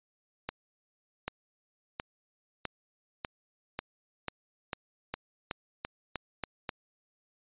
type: accelerating click train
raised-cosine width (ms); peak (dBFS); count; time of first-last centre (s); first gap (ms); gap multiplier
0.3; -17; 14; 0.49-6.692; 790; 0.91
effects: resampled to 8000 Hz